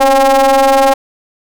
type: ring-modulated tone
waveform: square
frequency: 133.5 Hz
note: C3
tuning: 35 cents sharp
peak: -4 dBFS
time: 0-0.94 s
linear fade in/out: 10 ms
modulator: 678 Hz
effects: none